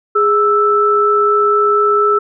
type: tone pair together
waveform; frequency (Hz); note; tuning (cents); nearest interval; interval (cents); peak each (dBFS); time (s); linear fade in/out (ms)
sine; 414.3 / 1318.5; G#4 / E6; -4 / 0; octave + minor sixth; 2004; -13 / -11; 0.15-2.19; 10
effects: none